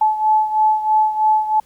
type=beating tone pair; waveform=sine; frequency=862 / 865.1 Hz; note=A5 / A5; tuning=-36 / -30 cents; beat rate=3.1 Hz; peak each=-14 / -19 dBFS; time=0.01-1.6 s; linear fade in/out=5 ms; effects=pink hiss -55 dBFS RMS until 1.65 s